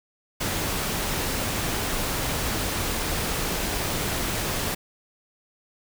pink noise, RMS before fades -27 dBFS, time 0.4-4.75 s, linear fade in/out 10 ms, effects none

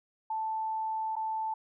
sine tone with dropouts, 880 Hz, A5, in tune, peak -30 dBFS, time 0.3-1.54 s, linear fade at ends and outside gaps 5 ms, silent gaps 1.156-1.164 s, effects none

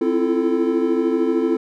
triangle chord, F major seventh, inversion second, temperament equal with one note detuned, 261.6 / 329.6 / 342.8 / 440 Hz, C4 / E4 / F4 / A4, 0 / 0 / -32 / 0 cents, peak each -20 dBFS, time 0.01-1.57 s, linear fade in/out 5 ms, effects none

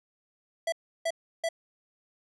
square tone bursts, 661 Hz, E5, 5 cents sharp, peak -27 dBFS, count 3, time 0.67-1.489 s, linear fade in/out 5 ms, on 53 ms, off 330 ms, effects resampled to 24000 Hz

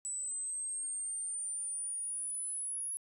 sine exponential sweep, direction up, 7902 to 10548 Hz, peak -34 dBFS, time 0.05-2.97 s, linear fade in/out 0 ms, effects tanh soft clip ceiling -33 dBFS + 12-bit

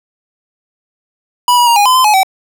square tone with pitch steps, 980 / 967 / 939 / 820 / 1018 / 1030 / 846 / 765 Hz, B5 / B5 / A#5 / G#5 / C6 / C6 / G#5 / G5, -14 / -37 / +12 / -22 / -48 / -28 / +32 / -42 cents, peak -7 dBFS, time 1.48-2.232 s, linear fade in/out 2 ms, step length 94 ms, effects none

